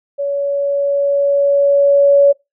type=tone with level ramp; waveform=sine; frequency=564 Hz; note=C#5; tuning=30 cents sharp; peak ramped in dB=-16 to -5 dBFS; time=0.18-2.33 s; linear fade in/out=20 ms; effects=noise-tail reverb RT60 0.2 s tail -24 dB re dry